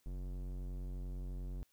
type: tone with low-pass filter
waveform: square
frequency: 45.73 Hz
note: F#1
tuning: 20 cents flat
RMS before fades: -42 dBFS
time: 0.06-1.63 s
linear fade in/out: 0 ms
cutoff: 390 Hz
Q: 0.58
effects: white hiss -75 dBFS RMS until 1.72 s